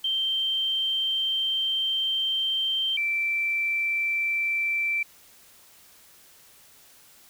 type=tone pair in turn; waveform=sine; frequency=3136 / 2338 Hz; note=G7 / D7; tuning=0 / -8 cents; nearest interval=perfect fourth; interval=508 cents; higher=first; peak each=-23 dBFS; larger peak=neither; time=0.04-2.97 / 2.97-5.03 s; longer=first; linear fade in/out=5 ms; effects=white hiss -54 dBFS RMS until 7.29 s